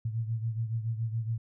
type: beating tone pair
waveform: sine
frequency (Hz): 112.1 / 119.2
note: A2 / A#2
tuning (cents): +33 / +39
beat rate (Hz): 7.1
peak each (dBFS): -30 / -36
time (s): 0.05-1.38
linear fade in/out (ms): 5
effects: none